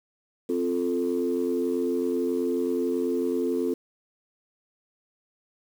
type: chord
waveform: sine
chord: F major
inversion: second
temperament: equal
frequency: 261.6 / 349.2 / 440 Hz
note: C4 / F4 / A4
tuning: 0 / 0 / 0 cents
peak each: -27 dBFS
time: 0.49-3.74 s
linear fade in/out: 5 ms
effects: tanh soft clip ceiling -16 dBFS + 8-bit